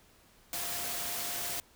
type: tone in noise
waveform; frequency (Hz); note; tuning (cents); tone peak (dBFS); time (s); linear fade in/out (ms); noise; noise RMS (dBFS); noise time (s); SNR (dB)
sine; 700; F5; +4; -47; 0.53-1.6; 0; white; -36; 0.53-1.6; -14
effects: pink hiss -62 dBFS RMS until 1.75 s